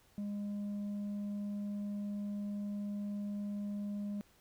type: tone with tanh clipping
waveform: triangle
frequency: 204.4 Hz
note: G#3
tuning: 27 cents flat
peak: -37 dBFS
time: 0.18-4.21 s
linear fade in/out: 0 ms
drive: 8 dB
effects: pink hiss -67 dBFS RMS until 4.4 s